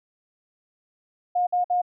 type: tone bursts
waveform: sine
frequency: 716 Hz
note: F5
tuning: 43 cents sharp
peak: -19 dBFS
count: 3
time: 1.35-1.818 s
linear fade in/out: 10 ms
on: 120 ms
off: 54 ms
effects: none